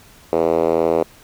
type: tone with band-pass filter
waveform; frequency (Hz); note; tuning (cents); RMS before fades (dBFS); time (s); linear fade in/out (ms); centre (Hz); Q
5% pulse; 82.3; E2; -2; -17; 0.33-1.03; 0; 470; 2.3
effects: pink hiss -47 dBFS RMS until 1.23 s